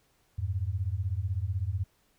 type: beating tone pair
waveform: sine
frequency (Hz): 86.4 / 102.4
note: F2 / G#2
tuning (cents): -18 / -24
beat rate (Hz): 16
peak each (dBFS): -31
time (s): 0.38-1.84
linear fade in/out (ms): 10
effects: pink hiss -69 dBFS RMS until 2.18 s